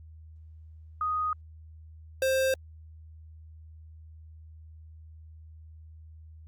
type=tone pair in turn; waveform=sine / square; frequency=1244.5 / 527.8 Hz; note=D#6 / C5; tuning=0 / +15 cents; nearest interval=octave + minor third; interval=1485 cents; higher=first; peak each=-26 / -24 dBFS; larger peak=second; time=1.01-1.33 / 2.22-2.54 s; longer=neither; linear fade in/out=2 ms; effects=added 79 Hz sine -46 dBFS peak until 6.47 s + Opus 48 kbps